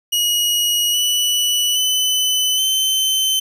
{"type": "tone with pitch steps", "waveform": "sawtooth", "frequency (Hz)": [2900, 2958, 3016, 3076], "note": ["F#7", "F#7", "F#7", "G7"], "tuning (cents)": [-35, -1, 32, -33], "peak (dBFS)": -12, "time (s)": [0.12, 3.4], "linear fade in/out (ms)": 10, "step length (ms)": 820, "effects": []}